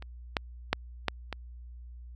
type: clicks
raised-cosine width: 0.3 ms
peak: -28 / -10 / -8 / -10 / -18 dBFS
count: 5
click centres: 0.024 / 0.368 / 0.73 / 1.083 / 1.327 s
effects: added 60 Hz sine -43 dBFS peak until 2.15 s